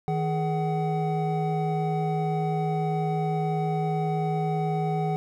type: tone cluster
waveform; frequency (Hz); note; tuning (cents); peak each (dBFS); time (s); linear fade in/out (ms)
triangle; 158.8 / 418.1 / 751; D#3 / G#4 / F#5; +36 / +12 / +26; -24 / -29 / -27; 0.08-5.16; 0
effects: none